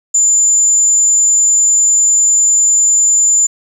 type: tone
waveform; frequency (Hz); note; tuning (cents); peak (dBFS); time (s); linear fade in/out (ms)
sine; 7090; A8; +12; -6; 0.14-3.47; 10
effects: tanh soft clip ceiling -3 dBFS + 7-bit